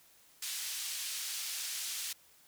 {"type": "band-pass noise", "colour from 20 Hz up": "pink", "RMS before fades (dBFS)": -39, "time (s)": [0.42, 2.13], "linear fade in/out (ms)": 5, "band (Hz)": [3500, 13000], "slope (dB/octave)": 12, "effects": ["white hiss -63 dBFS RMS until 2.47 s"]}